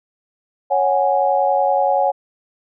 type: chord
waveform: sine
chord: C# suspended fourth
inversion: none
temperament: equal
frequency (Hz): 554.4 / 740 / 830.6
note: C#5 / F#5 / G#5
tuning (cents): 0 / 0 / 0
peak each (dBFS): -18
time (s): 0.7-2.12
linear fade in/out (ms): 20
effects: none